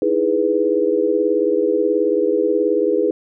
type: chord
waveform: sine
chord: E major seventh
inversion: third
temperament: equal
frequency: 311.1 / 329.6 / 415.3 / 493.9 Hz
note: D#4 / E4 / G#4 / B4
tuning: 0 / 0 / 0 / 0 cents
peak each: -23 / -22 / -18 / -19 dBFS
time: 0.02-3.11 s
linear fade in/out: 2 ms
effects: none